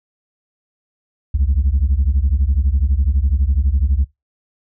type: beating tone pair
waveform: sine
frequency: 62.6 / 74.6 Hz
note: B1 / D2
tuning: +24 / +28 cents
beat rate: 12 Hz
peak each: -14 dBFS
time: 1.34-4.05 s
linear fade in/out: 10 ms
effects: noise-tail reverb RT60 0.2 s tail -22 dB re dry + tanh soft clip ceiling -9 dBFS